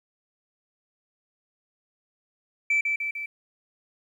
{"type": "tone with echo", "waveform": "sine", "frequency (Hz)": 2322, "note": "D7", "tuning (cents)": -20, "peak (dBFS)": -18, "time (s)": [2.7, 2.81], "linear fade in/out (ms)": 5, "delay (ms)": 150, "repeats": 3, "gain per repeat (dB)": -4, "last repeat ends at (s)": 3.26, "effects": ["tanh soft clip ceiling -17 dBFS", "10-bit"]}